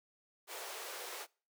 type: high-pass noise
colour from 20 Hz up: pink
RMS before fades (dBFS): -45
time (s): 0.47-1.27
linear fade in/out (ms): 50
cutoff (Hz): 390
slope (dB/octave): 48
effects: noise-tail reverb RT60 0.4 s tail -25 dB re dry